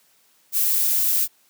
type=noise; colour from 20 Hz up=violet; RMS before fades=-20 dBFS; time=0.52-1.28 s; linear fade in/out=50 ms; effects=white hiss -60 dBFS RMS until 1.49 s + high-pass 150 Hz 12 dB/octave